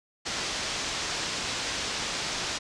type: low-pass noise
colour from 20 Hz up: white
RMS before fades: -32 dBFS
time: 0.25-2.59 s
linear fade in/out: 20 ms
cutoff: 6300 Hz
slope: 24 dB/octave
effects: resampled to 22050 Hz